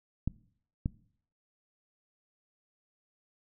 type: clicks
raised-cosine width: 5 ms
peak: -17 dBFS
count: 2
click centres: 0.276 / 0.859 s
effects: noise-tail reverb RT60 0.6 s tail -21 dB re dry